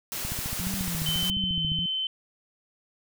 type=noise; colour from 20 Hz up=white; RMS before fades=-33 dBFS; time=0.12-1.3 s; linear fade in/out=0 ms
type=click train; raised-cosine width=5 ms; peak=-22 dBFS; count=23; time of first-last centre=0.25-1.788 s; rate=14.3 Hz
type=tone with vibrato; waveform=sine; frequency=174.4 Hz; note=F3; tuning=2 cents flat; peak=-31 dBFS; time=0.59-1.86 s; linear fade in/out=2 ms; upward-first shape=triangle; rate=1.6 Hz; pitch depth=210 cents each way
type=tone; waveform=sine; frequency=3069 Hz; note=G7; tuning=37 cents flat; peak=-26 dBFS; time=1.06-2.07 s; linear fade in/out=2 ms
effects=none